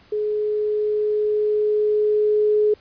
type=tone with level ramp; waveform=sine; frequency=422.6 Hz; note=G#4; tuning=30 cents sharp; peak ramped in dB=-20 to -14 dBFS; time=0.12-2.74 s; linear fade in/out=5 ms; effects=pink hiss -53 dBFS RMS until 2.8 s + resampled to 11025 Hz